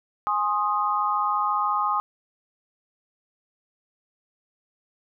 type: chord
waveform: sine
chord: Ab major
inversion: none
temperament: equal with one note detuned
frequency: 830.6 / 1058.7 / 1244.5 Hz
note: Ab5 / C6 / Eb6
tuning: 0 / +20 / 0 cents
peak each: -27 / -26 / -24 dBFS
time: 0.27-2 s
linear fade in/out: 0 ms
effects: none